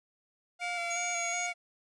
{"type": "tone with vibrato", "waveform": "sawtooth", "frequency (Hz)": 698.5, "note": "F5", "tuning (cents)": 0, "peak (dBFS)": -31, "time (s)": [0.59, 1.54], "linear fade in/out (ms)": 50, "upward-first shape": "square", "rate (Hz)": 2.7, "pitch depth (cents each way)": 21}
{"type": "tone with pitch glide", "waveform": "sine", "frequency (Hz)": [2299, 2245], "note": ["D7", "C#7"], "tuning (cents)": [-37, 21], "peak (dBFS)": -35, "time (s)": [0.61, 1.53], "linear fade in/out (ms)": 10, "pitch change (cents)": -42, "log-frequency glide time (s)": [1.19, 1.27]}
{"type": "tone", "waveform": "sine", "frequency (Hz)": 6660, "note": "G#8", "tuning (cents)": 4, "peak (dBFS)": -35, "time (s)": [0.9, 1.47], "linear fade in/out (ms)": 10}
{"effects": ["resampled to 22050 Hz"]}